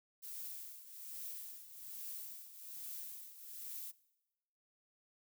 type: noise with tremolo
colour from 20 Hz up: violet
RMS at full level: -45 dBFS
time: 0.22-3.92 s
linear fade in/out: 20 ms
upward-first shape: triangle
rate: 1.2 Hz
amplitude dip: 75%
effects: noise-tail reverb RT60 1.0 s tail -21 dB re dry